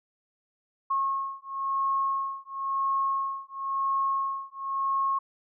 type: beating tone pair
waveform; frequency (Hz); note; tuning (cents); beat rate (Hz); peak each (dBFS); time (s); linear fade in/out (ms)
sine; 1087 / 1087.97; C#6 / C#6; -34 / -33; 0.97; -29 / -29; 0.9-5.19; 10
effects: none